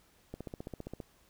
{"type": "click train", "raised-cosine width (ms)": 2, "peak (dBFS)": -27, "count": 11, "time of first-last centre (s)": [0.34, 1.002], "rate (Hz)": 15.1, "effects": ["pink hiss -66 dBFS RMS until 1.29 s"]}